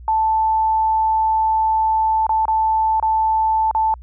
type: tone with dropouts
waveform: sine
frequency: 880 Hz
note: A5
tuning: in tune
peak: -14 dBFS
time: 0.08-3.94 s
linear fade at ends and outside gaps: 1 ms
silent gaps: 2.267-2.293 / 2.454-2.481 / 2.999-3.026 / 3.712-3.749 s
effects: added 60 Hz sine -35 dBFS peak until 4.02 s